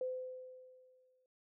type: tone with exponential decay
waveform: sine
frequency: 511 Hz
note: C5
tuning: 41 cents flat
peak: -34 dBFS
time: 0.01-1.26 s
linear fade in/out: 2 ms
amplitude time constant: 270 ms
effects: none